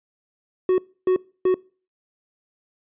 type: tone bursts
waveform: triangle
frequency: 370 Hz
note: F#4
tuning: in tune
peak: -13 dBFS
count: 3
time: 0.69-1.543 s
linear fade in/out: 2 ms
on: 91 ms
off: 290 ms
effects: noise-tail reverb RT60 0.4 s tail -24 dB re dry + resampled to 8000 Hz